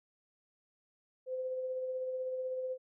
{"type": "tone with tremolo", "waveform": "sine", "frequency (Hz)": 514, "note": "C5", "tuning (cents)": -31, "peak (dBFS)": -33, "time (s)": [1.26, 2.78], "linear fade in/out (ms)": 50, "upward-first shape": "sine", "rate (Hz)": 16, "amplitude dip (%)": 30, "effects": []}